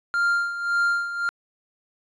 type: tone with tremolo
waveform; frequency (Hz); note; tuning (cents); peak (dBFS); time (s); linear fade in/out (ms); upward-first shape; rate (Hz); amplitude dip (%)
triangle; 1396; F6; -1; -16; 0.14-1.29; 0; sine; 1.8; 70
effects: resampled to 22050 Hz